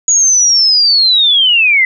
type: linear sweep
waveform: sine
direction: down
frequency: 6780 to 1998 Hz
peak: -6 dBFS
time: 0.08-1.85 s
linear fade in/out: 2 ms
effects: none

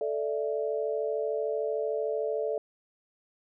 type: chord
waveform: sine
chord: A suspended fourth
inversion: none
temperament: just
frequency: 440 / 586.7 / 660 Hz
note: A4 / D5 / E5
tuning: 0 / -2 / +2 cents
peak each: -30 / -32 / -35 dBFS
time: 0.01-2.58 s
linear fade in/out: 2 ms
effects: none

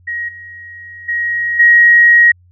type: tone with level steps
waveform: sine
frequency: 1891 Hz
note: A#6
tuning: 24 cents sharp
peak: -18 / -30 / -14 / -4 dBFS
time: 0.07-2.32 s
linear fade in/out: 10 ms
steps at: 0.28 / 1.08 / 1.59 s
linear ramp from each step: 10 ms
effects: added 89 Hz sine -45 dBFS peak until 2.51 s

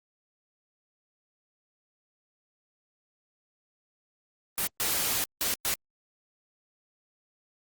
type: noise bursts at uneven times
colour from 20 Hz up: white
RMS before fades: -28 dBFS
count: 4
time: 4.58-4.67 / 4.8-5.24 / 5.41-5.54 / 5.65-5.74 s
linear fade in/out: 0 ms
effects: Opus 32 kbps

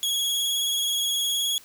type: tone with vibrato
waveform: sawtooth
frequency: 3322 Hz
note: G#7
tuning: in tune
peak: -20 dBFS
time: 0.03-1.58 s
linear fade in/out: 0 ms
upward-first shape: triangle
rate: 19 Hz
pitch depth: 34 cents each way
effects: white hiss -51 dBFS RMS until 1.64 s

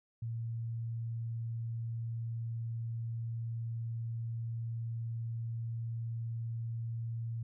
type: tone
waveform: sine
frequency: 115.1 Hz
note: A#2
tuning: 22 cents flat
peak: -35 dBFS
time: 0.22-7.43 s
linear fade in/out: 5 ms
effects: none

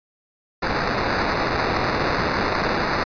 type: noise with sample-and-hold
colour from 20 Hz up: white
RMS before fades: -22 dBFS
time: 0.62-3.04 s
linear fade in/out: 10 ms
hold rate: 3150 Hz
effects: resampled to 11025 Hz

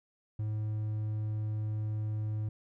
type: tone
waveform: triangle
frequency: 107.3 Hz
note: A2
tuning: 43 cents flat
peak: -29 dBFS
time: 0.39-2.49 s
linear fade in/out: 5 ms
effects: none

